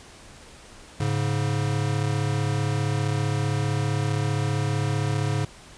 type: tone pair together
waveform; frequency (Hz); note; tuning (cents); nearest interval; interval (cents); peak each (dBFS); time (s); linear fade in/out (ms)
square; 105.48 / 140.8; G#2 / C#3; +27 / +27; perfect fourth; 500; -26; 1-5.45; 5
effects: pink hiss -47 dBFS RMS until 5.77 s + resampled to 22050 Hz